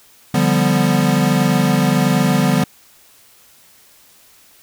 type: chord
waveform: square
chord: G dominant seventh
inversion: second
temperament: equal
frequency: 146.83 / 174.61 / 196 / 246.9 Hz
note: D3 / F3 / G3 / B3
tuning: 0 / 0 / 0 / 0 cents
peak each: -19 dBFS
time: 0.34-2.64 s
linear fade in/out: 5 ms
effects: white hiss -49 dBFS RMS until 4.62 s